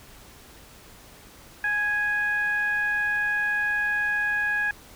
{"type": "tone with frequency modulation", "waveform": "sine", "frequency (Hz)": 1661.2, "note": "G#6", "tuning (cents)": 0, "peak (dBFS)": -22, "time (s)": [1.64, 4.71], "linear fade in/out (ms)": 2, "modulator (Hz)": 824, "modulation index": 0.45, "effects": ["added 50 Hz sine -57 dBFS peak until 4.95 s", "pink hiss -49 dBFS RMS until 4.95 s"]}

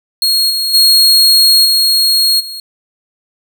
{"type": "tone with level steps", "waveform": "40% pulse", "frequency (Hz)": 4285, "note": "C8", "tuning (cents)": 40, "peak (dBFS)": [-8, -12, -4, -7, -22], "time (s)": [0.22, 2.6], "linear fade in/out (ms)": 2, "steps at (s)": [0.49, 0.73, 1.64, 2.39], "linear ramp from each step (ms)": 20, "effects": []}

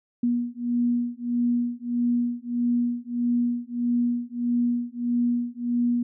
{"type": "beating tone pair", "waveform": "sine", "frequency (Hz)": [239.8, 241.4], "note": ["A#3", "B3"], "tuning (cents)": [49, -39], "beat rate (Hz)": 1.6, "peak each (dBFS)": -25, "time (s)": [0.23, 6.03], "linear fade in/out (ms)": 5, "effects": []}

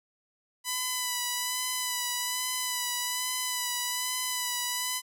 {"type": "tone with vibrato", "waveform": "5% pulse", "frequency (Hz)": 995, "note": "B5", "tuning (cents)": 13, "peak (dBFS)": -17, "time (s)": [0.64, 5.02], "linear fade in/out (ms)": 50, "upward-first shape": "sine", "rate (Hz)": 1.2, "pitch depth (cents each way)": 26, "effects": []}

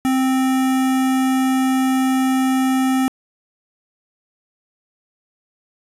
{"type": "tone with notch filter", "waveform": "square", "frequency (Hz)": 261.6, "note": "C4", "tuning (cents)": 0, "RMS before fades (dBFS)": -17, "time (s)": [0.05, 3.08], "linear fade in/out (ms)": 0, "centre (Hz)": 4300, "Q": 1.5, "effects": ["resampled to 32000 Hz", "8-bit"]}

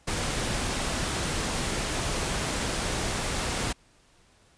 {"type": "noise", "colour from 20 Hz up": "pink", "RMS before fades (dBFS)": -29, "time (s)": [0.07, 3.73], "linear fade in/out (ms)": 10, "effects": ["pink hiss -61 dBFS RMS until 4.57 s", "resampled to 22050 Hz"]}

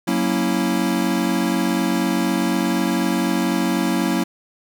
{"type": "chord", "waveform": "square", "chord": "F# dominant seventh", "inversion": "none", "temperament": "equal", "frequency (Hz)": [185, 233.1, 277.2, 329.6], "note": ["F#3", "A#3", "C#4", "E4"], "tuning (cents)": [0, 0, 0, 0], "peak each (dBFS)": [-24, -24, -25, -24], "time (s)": [0.07, 4.24], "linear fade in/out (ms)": 10, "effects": []}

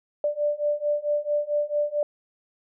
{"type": "beating tone pair", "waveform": "sine", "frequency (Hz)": [587.3, 591.8], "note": ["D5", "D5"], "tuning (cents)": [0, 13], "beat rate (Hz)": 4.5, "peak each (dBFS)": [-26, -25], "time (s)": [0.24, 2.03], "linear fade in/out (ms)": 2, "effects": []}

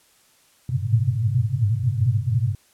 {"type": "band-pass noise", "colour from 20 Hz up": "white", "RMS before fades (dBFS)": -21, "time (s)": [0.69, 2.55], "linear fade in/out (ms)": 2, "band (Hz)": [100, 130], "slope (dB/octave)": 96, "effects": ["white hiss -58 dBFS RMS until 2.73 s", "low-pass 12000 Hz 12 dB/octave"]}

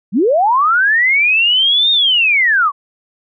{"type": "linear two-way sweep", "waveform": "sine", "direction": "up then down", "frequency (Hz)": [162.6, 3711, 1078], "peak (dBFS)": -9, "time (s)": [0.12, 2.72], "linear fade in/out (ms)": 50, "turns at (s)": 1.91, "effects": []}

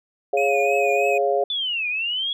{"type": "chord", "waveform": "sine", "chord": "Db major", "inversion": "second", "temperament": "equal", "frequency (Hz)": [415.3, 554.4, 698.5], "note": ["Ab4", "Db5", "F5"], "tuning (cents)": [0, 0, 0], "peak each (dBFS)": -22, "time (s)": [0.33, 1.44], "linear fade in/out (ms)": 5}
{"type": "tone with vibrato", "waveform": "triangle", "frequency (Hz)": 2500, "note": "D#7", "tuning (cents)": 8, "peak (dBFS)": -22, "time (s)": [0.37, 1.18], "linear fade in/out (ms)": 5, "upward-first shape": "triangle", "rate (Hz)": 3.2, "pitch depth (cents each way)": 55}
{"type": "linear two-way sweep", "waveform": "sine", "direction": "down then up", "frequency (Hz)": [3520, 2400, 3373], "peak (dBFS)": -22, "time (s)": [1.5, 2.33], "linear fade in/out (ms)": 2, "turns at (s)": 1.88}
{"effects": []}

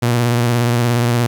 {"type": "tone with vibrato", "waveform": "sawtooth", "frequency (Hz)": 119.6, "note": "A#2", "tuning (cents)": 45, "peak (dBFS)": -9, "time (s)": [0.02, 1.27], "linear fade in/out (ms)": 10, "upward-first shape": "sine", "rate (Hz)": 17, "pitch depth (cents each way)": 39, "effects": ["8-bit"]}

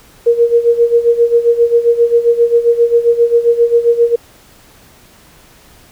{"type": "tone with tremolo", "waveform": "sine", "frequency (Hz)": 470, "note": "A#4", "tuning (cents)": 14, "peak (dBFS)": -4, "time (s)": [0.26, 4.16], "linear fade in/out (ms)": 10, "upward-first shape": "sine", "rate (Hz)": 7.5, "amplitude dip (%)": 80, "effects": ["pink hiss -44 dBFS RMS until 5.91 s"]}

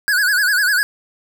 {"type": "tone with vibrato", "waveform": "square", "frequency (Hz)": 1568, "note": "G6", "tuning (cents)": 0, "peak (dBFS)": -14, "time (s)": [0.08, 0.83], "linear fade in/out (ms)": 0, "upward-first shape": "sine", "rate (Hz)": 10, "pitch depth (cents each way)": 140, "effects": []}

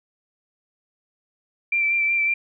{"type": "tone with vibrato", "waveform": "sine", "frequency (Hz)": 2349, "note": "D7", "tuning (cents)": 0, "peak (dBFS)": -18, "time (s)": [1.72, 2.34], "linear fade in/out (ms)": 5, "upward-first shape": "sine", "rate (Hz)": 5.4, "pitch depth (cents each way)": 22, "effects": []}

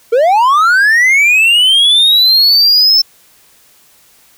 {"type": "linear sweep", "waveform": "triangle", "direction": "up", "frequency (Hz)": [439.7, 5330], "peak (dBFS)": -4, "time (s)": [0.12, 3.02], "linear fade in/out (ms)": 10, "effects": ["white hiss -47 dBFS RMS until 4.37 s"]}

